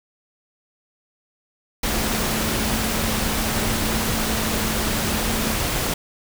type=tone in noise; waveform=sine; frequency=220 Hz; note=A3; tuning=in tune; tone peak=-28 dBFS; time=1.88-5.55 s; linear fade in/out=5 ms; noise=pink; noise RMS=-23 dBFS; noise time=1.83-5.94 s; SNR=-8 dB; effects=none